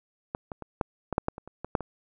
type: clicks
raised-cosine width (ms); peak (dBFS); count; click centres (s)
1; -16 / -22 / -24 / -11 / -15 / -8 / -12 / -25 / -29 / -20 / -8 / -21; 12; 0.349 / 0.518 / 0.623 / 0.812 / 1.127 / 1.181 / 1.284 / 1.381 / 1.476 / 1.646 / 1.752 / 1.807
effects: none